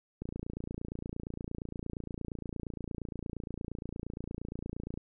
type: click train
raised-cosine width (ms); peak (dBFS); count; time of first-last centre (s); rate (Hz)
3; -25; 137; 0.22-4.975; 28.6
effects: none